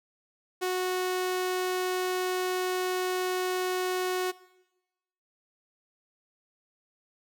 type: tone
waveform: sawtooth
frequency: 367.4 Hz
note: F#4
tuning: 12 cents flat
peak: -23 dBFS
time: 0.61-4.32 s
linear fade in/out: 20 ms
effects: noise-tail reverb RT60 1.0 s tail -20 dB re dry